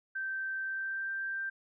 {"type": "tone with pitch glide", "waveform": "sine", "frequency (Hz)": [1557, 1574.2], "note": ["G6", "G6"], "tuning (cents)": [-12, 7], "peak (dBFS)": -33, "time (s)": [0.15, 1.5], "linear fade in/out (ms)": 10, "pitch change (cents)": 19, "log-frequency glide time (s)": [0.62, 1.13], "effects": []}